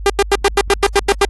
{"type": "tone bursts", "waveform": "sawtooth", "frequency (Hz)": 399.6, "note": "G4", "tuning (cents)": 33, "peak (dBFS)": -5, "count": 10, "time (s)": [0.06, 1.25], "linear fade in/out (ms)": 2, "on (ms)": 38, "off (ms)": 90, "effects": ["added 50 Hz sine -24 dBFS peak until 1.29 s", "AAC 32 kbps"]}